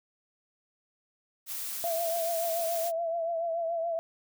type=noise; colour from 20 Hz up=blue; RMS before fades=-36 dBFS; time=1.46-2.92 s; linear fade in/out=50 ms
type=tone with vibrato; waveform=sine; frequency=669 Hz; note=E5; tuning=25 cents sharp; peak=-28 dBFS; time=1.84-3.99 s; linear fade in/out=0 ms; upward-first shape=triangle; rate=7 Hz; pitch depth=58 cents each way
effects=none